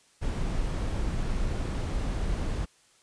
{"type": "noise", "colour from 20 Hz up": "brown", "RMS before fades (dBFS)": -29, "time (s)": [0.21, 2.66], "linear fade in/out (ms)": 20, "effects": ["white hiss -62 dBFS RMS until 3.02 s", "resampled to 22050 Hz"]}